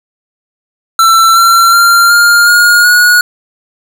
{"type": "tone with pitch steps", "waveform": "square", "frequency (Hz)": [1340, 1361.8, 1384.1, 1406.6, 1429.6, 1452.9], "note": ["E6", "F6", "F6", "F6", "F6", "F#6"], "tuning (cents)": [28, -44, -16, 12, 40, -32], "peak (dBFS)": -4, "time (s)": [0.99, 3.21], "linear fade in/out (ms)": 2, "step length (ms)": 370, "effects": []}